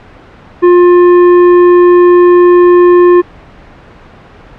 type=tone with tanh clipping; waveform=sine; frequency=353.7 Hz; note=F4; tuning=22 cents sharp; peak=-3 dBFS; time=0.62-3.22 s; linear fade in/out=20 ms; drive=12 dB; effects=pink hiss -35 dBFS RMS until 4.58 s + low-pass 2000 Hz 12 dB/octave